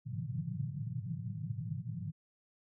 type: band-pass noise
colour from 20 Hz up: pink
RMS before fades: -39 dBFS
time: 0.05-2.12 s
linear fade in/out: 20 ms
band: 100 to 180 Hz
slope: 96 dB/octave
effects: none